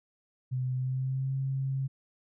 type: tone with pitch glide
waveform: sine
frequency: 127.9 to 134.49 Hz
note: C3 to C3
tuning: -39 to +48 cents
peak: -28 dBFS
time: 0.51-1.88 s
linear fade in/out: 20 ms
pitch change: +87 cents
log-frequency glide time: 0.73-1.34 s
effects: none